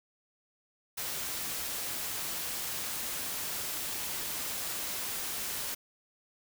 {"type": "noise", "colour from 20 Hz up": "white", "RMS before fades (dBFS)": -36, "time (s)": [0.97, 5.75], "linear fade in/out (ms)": 10, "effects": []}